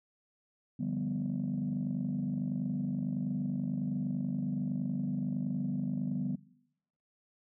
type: chord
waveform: sine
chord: G dominant seventh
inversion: second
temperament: equal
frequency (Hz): 146.83 / 174.61 / 196 / 246.9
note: D3 / F3 / G3 / B3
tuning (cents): 0 / 0 / 0 / 0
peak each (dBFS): -36 / -39 / -35 / -34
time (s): 0.79-6.36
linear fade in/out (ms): 10
effects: noise-tail reverb RT60 0.8 s tail -21 dB re dry + tanh soft clip ceiling -25 dBFS